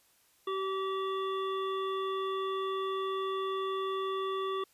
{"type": "harmonic tone with a mistuned harmonic", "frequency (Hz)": 384.5, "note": "G4", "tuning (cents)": -33, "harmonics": [1, 3, 5, 7, 9], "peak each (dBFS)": [-33, -35, -50, -52, -45], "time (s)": [0.47, 4.64], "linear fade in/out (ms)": 5, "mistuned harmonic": 7, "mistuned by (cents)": 50, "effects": ["white hiss -67 dBFS RMS until 4.73 s", "resampled to 32000 Hz"]}